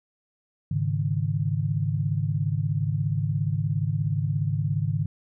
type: chord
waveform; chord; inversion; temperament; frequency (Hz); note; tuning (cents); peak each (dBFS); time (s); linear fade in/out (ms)
sine; Ab suspended fourth; none; equal; 103.83 / 138.59 / 155.56; Ab2 / Db3 / Eb3; 0 / 0 / 0; -27; 0.71-5.06; 5
effects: none